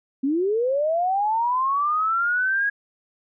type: linear sweep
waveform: sine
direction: up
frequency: 258.2 to 1661.2 Hz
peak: -19 dBFS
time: 0.23-2.7 s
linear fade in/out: 10 ms
effects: none